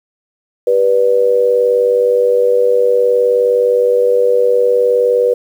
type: tone with amplitude modulation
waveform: sine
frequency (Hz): 489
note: B4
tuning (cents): -17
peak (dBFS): -5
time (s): 0.67-5.34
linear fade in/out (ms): 5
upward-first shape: sine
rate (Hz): 99.4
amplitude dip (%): 75
effects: 7-bit